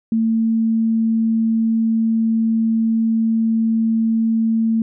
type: tone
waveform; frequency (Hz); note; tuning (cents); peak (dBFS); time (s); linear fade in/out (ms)
sine; 224.8; A3; +37; -14; 0.12-4.82; 2
effects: none